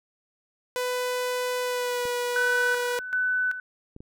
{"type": "tone with pitch glide", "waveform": "sawtooth", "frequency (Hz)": [498.4, 487.9], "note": ["B4", "B4"], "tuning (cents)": [16, -21], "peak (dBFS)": -22, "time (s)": [0.76, 2.99], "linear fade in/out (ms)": 0, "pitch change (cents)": -37, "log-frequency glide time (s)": [1.61, 2.08]}
{"type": "clicks", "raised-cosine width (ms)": 3, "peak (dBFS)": -30, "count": 3, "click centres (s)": [2.054, 3.964, 4.005]}
{"type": "tone with tremolo", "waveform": "sine", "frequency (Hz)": 1500, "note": "F#6", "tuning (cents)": 23, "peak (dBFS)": -22, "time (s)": [2.36, 3.6], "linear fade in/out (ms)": 2, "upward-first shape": "square", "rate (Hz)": 1.3, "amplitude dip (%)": 70}
{"effects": []}